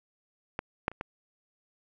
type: clicks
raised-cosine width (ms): 0.5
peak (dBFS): -16 / -11 / -30 / -19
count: 4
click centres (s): 0.591 / 0.881 / 0.916 / 1.011
effects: none